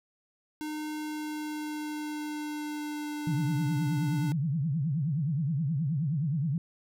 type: tone with pitch glide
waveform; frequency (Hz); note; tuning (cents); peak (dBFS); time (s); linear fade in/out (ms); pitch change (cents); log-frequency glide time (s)
square; 305 to 295.6; D#4 to D4; -34 to +11; -34; 0.61-4.32; 0; -55; 0.95-3.91
type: tone with vibrato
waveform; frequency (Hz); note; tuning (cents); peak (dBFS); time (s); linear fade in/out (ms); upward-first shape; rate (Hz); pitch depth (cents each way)
sine; 150; D3; +37; -26; 3.27-6.58; 2; triangle; 9.5; 290
effects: none